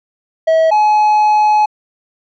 triangle tone pair in turn, 645 / 847.9 Hz, E5 / G#5, -38 / +36 cents, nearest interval perfect fourth, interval 474 cents, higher second, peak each -6 dBFS, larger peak neither, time 0.47-0.71 / 0.71-1.66 s, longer second, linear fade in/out 10 ms, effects resampled to 16000 Hz

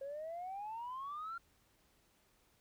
sine exponential sweep, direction up, 539 to 1396.9 Hz, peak -40 dBFS, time 0.01-1.38 s, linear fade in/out 5 ms, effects tanh soft clip ceiling -38 dBFS + pink hiss -72 dBFS RMS until 2.6 s

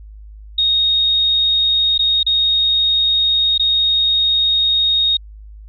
sine tone with dropouts, 3729 Hz, A#7, in tune, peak -12 dBFS, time 0.58-5.17 s, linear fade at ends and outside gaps 5 ms, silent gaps 1.979-1.991 / 2.231-2.264 / 3.579-3.595 s, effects added 52 Hz sine -34 dBFS peak until 5.68 s

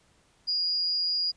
sine tone with amplitude modulation, 4865 Hz, D#8, 40 cents flat, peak -23 dBFS, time 0.47-1.32 s, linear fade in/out 20 ms, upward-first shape sine, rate 175 Hz, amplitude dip 35%, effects pink hiss -64 dBFS RMS until 1.36 s + resampled to 22050 Hz

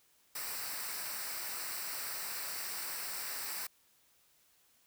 white noise with comb filter, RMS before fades -40 dBFS, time 0.35-3.67 s, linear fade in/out 5 ms, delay 0.3 ms, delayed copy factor -0.65, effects white hiss -69 dBFS RMS until 4.86 s

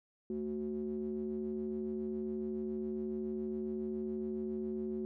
triangle ring-modulated tone, 74.9 Hz, D2, 35 cents sharp, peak -30 dBFS, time 0.3-5.05 s, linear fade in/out 0 ms, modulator 296 Hz, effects none

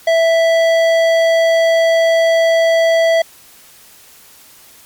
sine tone with tanh clipping, 659.3 Hz, E5, in tune, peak -11 dBFS, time 0.07-3.22 s, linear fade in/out 5 ms, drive 15 dB, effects white hiss -43 dBFS RMS until 4.85 s + MP3 96 kbps

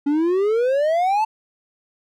triangle exponential sweep, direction up, 280 to 896 Hz, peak -14 dBFS, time 0.06-1.25 s, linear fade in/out 10 ms, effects none

